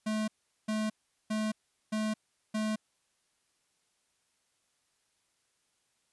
square tone bursts, 215.9 Hz, A3, 33 cents flat, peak -30 dBFS, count 5, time 0.06-2.76 s, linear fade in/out 10 ms, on 220 ms, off 400 ms, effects white hiss -75 dBFS RMS until 6.12 s + resampled to 24000 Hz

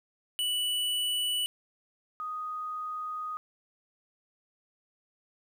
square / sine tone pair in turn, 2960 / 1244.5 Hz, F#7 / D#6, 0 / 0 cents, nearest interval octave + minor third, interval 1500 cents, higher first, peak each -28 / -33 dBFS, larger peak first, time 0.39-1.46 / 2.2-3.37 s, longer second, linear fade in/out 0 ms, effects 11-bit

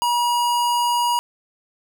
square tone, 960 Hz, B5, 49 cents flat, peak -18 dBFS, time 0.02-1.19 s, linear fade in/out 0 ms, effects none

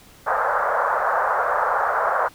white band-pass noise, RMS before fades -21 dBFS, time 0.26-2.29 s, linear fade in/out 20 ms, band 500 to 1500 Hz, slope 48 dB/octave, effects pink hiss -49 dBFS RMS until 2.34 s

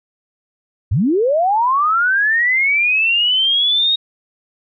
sine linear sweep, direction up, 76 to 3771 Hz, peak -12 dBFS, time 0.91-3.96 s, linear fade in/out 10 ms, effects none

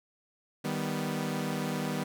sawtooth chord, Eb augmented, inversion none, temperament equal, 155.56 / 196 / 246.9 Hz, Eb3 / G3 / B3, 0 / 0 / 0 cents, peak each -31 dBFS, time 0.64-2.04 s, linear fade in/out 10 ms, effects none

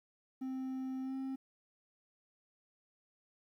triangle tone with pitch glide, 261.6 to 265.9 Hz, C4 to C4, 0 to +28 cents, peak -35 dBFS, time 0.41-1.36 s, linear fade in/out 10 ms, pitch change +28 cents, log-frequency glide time 1.02-1.15 s, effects 12-bit

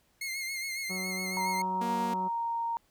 sawtooth tone with vibrato, 2134 Hz, C7, 34 cents sharp, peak -30 dBFS, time 0.21-1.62 s, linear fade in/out 5 ms, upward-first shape sine, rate 7.2 Hz, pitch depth 46 cents each way
harmonic tone, 186.1 Hz, F#3, 10 cents sharp, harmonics 1 / 2 / 3 / 4 / 5 / 6 / 7, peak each -37 / -43 / -47 / -49 / -51 / -53 / -54 dBFS, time 0.89-2.29 s, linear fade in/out 20 ms
sine tone with pitch glide, 937 to 927.8 Hz, A#5 to A#5, +9 to -8 cents, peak -29 dBFS, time 1.37-2.77 s, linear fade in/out 0 ms, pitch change -17 cents, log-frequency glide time 1.77-2.61 s
sawtooth tone, 235.8 Hz, A#3, 20 cents sharp, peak -30 dBFS, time 1.81-2.14 s, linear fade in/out 5 ms
effects pink hiss -69 dBFS RMS until 2.9 s

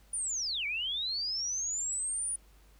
sine linear two-way sweep, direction down then up, 9690 to 2217 to 9690 Hz, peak -31 dBFS, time 0.13-2.36 s, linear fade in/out 5 ms, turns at 0.66 s, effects added 50 Hz sine -57 dBFS peak until 2.79 s + pink hiss -65 dBFS RMS until 2.79 s

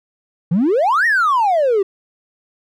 triangle exponential two-way sweep, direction up then down, 155.56 to 1917 to 375.4 Hz, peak -9 dBFS, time 0.51-1.83 s, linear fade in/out 10 ms, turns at 1.06 s, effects tanh soft clip ceiling -8 dBFS

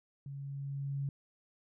sine tone with level ramp, 139.2 Hz, C#3, 8 cents sharp, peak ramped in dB -41 to -32 dBFS, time 0.26-1.09 s, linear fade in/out 2 ms, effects none

